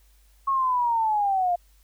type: linear sweep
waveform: sine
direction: down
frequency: 1101 to 691 Hz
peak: -20 dBFS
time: 0.47-1.56 s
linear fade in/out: 10 ms
effects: added 50 Hz sine -55 dBFS peak until 1.83 s + white hiss -64 dBFS RMS until 1.83 s